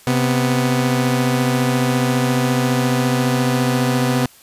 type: tone pair together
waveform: sawtooth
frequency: 130.81 / 247.1 Hz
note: C3 / B3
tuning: 0 / +1 cents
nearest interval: major seventh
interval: 1101 cents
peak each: -14 dBFS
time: 0.07-4.26 s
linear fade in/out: 2 ms
effects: white hiss -47 dBFS RMS until 4.42 s + resampled to 32000 Hz